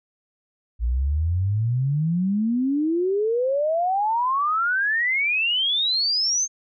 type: exponential sweep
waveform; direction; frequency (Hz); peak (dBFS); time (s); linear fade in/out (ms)
sine; up; 55.6 to 6450; -19; 0.79-6.48; 50
effects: none